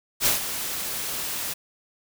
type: noise with ADSR envelope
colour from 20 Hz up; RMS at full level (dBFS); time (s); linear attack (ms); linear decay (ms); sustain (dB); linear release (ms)
white; -19; 0.2-1.54; 63; 130; -11; 13
effects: none